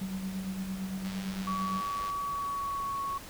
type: tone with tremolo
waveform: sine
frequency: 190 Hz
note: F#3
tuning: 46 cents sharp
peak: -31 dBFS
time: 0.01-1.81 s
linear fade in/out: 5 ms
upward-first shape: sine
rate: 8.8 Hz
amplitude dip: 50%
type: click train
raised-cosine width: 0.2 ms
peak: -26 dBFS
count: 106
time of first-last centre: 1.05-2.1 s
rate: 100 Hz
type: tone with pitch glide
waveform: sine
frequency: 1135 to 1108.4 Hz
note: C#6 to C#6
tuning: +41 to -1 cents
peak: -31 dBFS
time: 1.47-3.18 s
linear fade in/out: 5 ms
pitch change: -42 cents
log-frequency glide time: 2.22-3.02 s
effects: pink hiss -46 dBFS RMS until 3.29 s